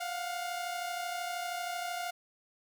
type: tone pair together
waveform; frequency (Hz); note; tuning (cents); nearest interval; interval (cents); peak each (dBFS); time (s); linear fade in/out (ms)
sawtooth; 701 / 733.9; F5 / F#5; +6 / -14; minor second; 80; -32 / -37; 0-2.11; 10
effects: none